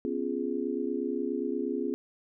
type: chord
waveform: sine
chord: C# dominant seventh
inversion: third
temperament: just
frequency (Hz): 249.5 / 277.2 / 346.5 / 415.8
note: B3 / C#4 / E#4 / G#4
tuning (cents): +18 / 0 / -14 / +2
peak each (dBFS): -34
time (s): 0.05-1.94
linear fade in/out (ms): 0
effects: none